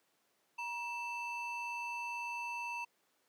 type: ring-modulated tone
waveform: triangle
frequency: 1800 Hz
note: A6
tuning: 39 cents sharp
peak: -33 dBFS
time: 0.58-2.85 s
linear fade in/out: 10 ms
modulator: 851 Hz
effects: pink hiss -75 dBFS RMS until 3.28 s + high-pass 300 Hz 12 dB/octave